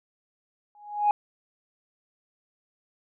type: tone with exponential growth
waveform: sine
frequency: 830.6 Hz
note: G#5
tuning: in tune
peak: -14 dBFS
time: 0.75-1.11 s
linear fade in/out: 1 ms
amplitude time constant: 78 ms
effects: tanh soft clip ceiling -14 dBFS